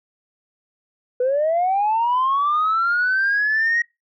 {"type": "linear sweep", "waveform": "sine", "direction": "up", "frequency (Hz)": [487.2, 1896], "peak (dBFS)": -15, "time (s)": [1.2, 3.82], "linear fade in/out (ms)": 5, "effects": ["noise-tail reverb RT60 0.2 s tail -24 dB re dry", "tanh soft clip ceiling -13 dBFS"]}